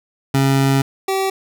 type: tone pair in turn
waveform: 25% pulse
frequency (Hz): 136.2 / 385.2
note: C#3 / G4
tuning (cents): -30 / -30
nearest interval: octave + tritone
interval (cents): 1800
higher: second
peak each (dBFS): -9 / -13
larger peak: first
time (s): 0.34-0.82 / 1.08-1.3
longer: first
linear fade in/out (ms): 5
effects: none